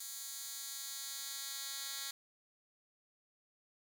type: tone with high-pass filter sweep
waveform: 10% pulse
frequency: 274.6 Hz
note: C#4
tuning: 16 cents flat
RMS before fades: -44 dBFS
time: 0-2.11 s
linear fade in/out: 5 ms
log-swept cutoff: 6700 to 3600 Hz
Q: 0.85
effects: none